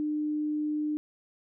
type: tone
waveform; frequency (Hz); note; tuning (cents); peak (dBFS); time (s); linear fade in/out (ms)
sine; 301.4; D4; +45; -27; 0-0.97; 0
effects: none